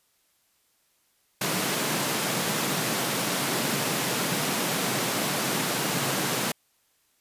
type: high-pass noise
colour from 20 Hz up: pink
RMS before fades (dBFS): -27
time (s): 1.41-6.52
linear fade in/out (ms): 5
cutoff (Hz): 130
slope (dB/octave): 48
effects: white hiss -68 dBFS RMS until 7.2 s + resampled to 32000 Hz